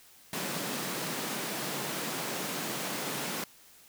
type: high-pass noise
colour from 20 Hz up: pink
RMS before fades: -35 dBFS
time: 0.33-3.44 s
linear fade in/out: 2 ms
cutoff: 140 Hz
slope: 48 dB/octave
effects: white hiss -57 dBFS RMS until 3.88 s